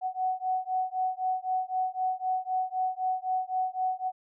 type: beating tone pair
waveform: sine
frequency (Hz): 743 / 746.9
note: F#5 / F#5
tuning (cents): +7 / +16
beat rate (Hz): 3.9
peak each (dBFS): -30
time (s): 0.01-4.12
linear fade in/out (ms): 50
effects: none